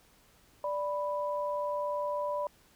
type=tone pair together; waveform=sine; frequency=587.3 / 987.8 Hz; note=D5 / B5; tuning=0 / 0 cents; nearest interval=major sixth; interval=900 cents; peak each=-32 / -34 dBFS; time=0.64-2.47 s; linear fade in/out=2 ms; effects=pink hiss -63 dBFS RMS until 2.75 s